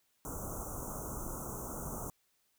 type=band-stop noise; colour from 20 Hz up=pink; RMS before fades=-41 dBFS; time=0.25-2.1 s; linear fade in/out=0 ms; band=1400 to 6000 Hz; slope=96 dB/octave; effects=white hiss -75 dBFS RMS until 2.58 s